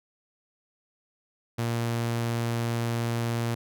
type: tone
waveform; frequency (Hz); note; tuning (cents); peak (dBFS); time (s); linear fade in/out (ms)
sawtooth; 117; A#2; +7; -22; 1.58-3.55; 10
effects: none